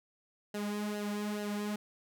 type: tone with flanger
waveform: sawtooth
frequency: 207.7 Hz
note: G#3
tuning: in tune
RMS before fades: -36 dBFS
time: 0.54-1.76 s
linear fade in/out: 5 ms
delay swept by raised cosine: 0.85 to 3.45 ms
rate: 2.3 Hz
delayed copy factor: -0.7
effects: none